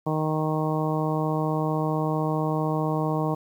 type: harmonic tone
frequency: 155.56 Hz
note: D#3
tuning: in tune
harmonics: 1 / 2 / 3 / 4 / 5 / 6 / 7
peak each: -26 / -29 / -31 / -32 / -33 / -34 / -34 dBFS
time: 0.06-3.35 s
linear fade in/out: 10 ms
effects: 9-bit